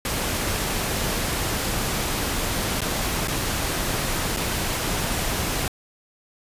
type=noise with dropouts; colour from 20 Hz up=pink; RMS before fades=-25 dBFS; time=0.05-5.68 s; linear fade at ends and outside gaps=2 ms; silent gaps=2.807-2.816 / 3.275-3.281 / 4.365-4.37 s; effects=resampled to 32000 Hz